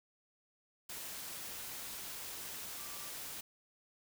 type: tone in noise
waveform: sine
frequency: 1172 Hz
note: D6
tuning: 4 cents flat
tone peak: -56 dBFS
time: 2.77-3.09 s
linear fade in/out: 5 ms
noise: white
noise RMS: -45 dBFS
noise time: 0.89-3.41 s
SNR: -14 dB
effects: none